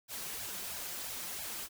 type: noise with flanger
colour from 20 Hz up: white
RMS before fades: -41 dBFS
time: 0.08-1.69 s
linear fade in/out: 50 ms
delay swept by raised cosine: 1.2 to 5.8 ms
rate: 3 Hz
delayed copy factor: +0.9
effects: none

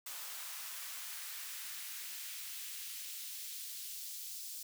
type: noise with high-pass filter sweep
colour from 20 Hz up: white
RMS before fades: -45 dBFS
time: 0.06-4.63 s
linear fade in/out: 5 ms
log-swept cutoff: 880 to 4800 Hz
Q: 0.96
effects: none

